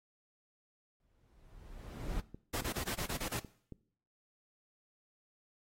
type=noise with exponential growth; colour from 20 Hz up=brown; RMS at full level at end=-35 dBFS; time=1-2.2 s; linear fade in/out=1 ms; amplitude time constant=260 ms
type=click train; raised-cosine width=3 ms; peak=-33 dBFS; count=7; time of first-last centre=2.07-3.723 s; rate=3.63 Hz
type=noise bursts; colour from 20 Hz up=pink; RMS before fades=-38 dBFS; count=8; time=2.53-3.398 s; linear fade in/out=10 ms; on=84 ms; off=28 ms
effects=noise-tail reverb RT60 0.6 s tail -19 dB re dry + AAC 48 kbps